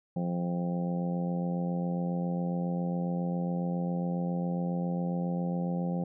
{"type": "harmonic tone", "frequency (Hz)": 87.31, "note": "F2", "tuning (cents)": 0, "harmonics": [2, 3, 4, 5, 6, 7, 8, 9], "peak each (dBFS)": [-29, -41, -44, -46, -39, -50, -48, -43], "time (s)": [0.16, 6.04], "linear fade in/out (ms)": 5, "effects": []}